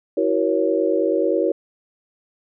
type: tone cluster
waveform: sine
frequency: 327.8 / 377.2 / 474 / 555 Hz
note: E4 / F#4 / A#4 / C#5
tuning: -10 / +33 / +29 / +2 cents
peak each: -22 dBFS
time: 0.17-1.52 s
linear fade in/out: 5 ms
effects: none